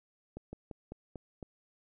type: slowing click train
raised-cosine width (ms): 2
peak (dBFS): -29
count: 6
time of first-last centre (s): 0.37-1.428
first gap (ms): 160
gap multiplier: 1.14
effects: none